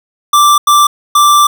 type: tone bursts at uneven times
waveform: square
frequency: 1174.7 Hz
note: D6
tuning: in tune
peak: -5 dBFS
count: 3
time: 0.33-0.58 / 0.67-0.87 / 1.15-1.47 s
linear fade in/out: 5 ms
effects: none